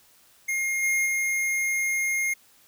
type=tone with level steps; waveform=square; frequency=2134 Hz; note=C7; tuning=34 cents sharp; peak=-25 / -22 / -24 dBFS; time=0.48-2.34 s; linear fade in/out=10 ms; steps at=0.82 / 1.05 s; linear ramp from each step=20 ms; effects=white hiss -58 dBFS RMS until 2.67 s